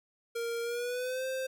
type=tone with pitch glide; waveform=square; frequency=466.2 to 523.3 Hz; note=A#4 to C5; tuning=0 to 0 cents; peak=-33 dBFS; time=0.35-1.47 s; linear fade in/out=10 ms; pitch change=+200 cents; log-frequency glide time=0.62-1.26 s; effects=none